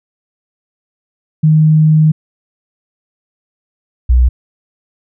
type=tone pair in turn; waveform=sine; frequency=155.56 / 61.73 Hz; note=D#3 / B1; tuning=0 / 0 cents; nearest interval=octave + major third; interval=1600 cents; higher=first; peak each=-5 dBFS; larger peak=neither; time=1.43-2.12 / 4.09-4.29 s; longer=first; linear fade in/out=10 ms; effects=none